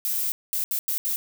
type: noise bursts at uneven times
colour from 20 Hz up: violet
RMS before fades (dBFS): -26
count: 5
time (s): 0.05-0.32 / 0.53-0.64 / 0.71-0.79 / 0.88-0.98 / 1.05-1.16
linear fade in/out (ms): 0
effects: none